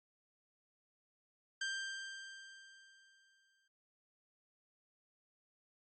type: tone with exponential decay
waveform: sawtooth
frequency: 1579 Hz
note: G6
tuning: 12 cents sharp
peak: -32 dBFS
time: 1.61-3.68 s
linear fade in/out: 5 ms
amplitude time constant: 450 ms
effects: MP3 32 kbps